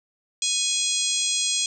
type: harmonic tone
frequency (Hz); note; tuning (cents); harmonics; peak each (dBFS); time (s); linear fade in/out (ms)
830.6; G#5; 0; 3 / 4 / 5 / 6 / 7 / 8 / 9 / 10; -33 / -27 / -30 / -32 / -32 / -28 / -31 / -30; 0.42-1.66; 2
effects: none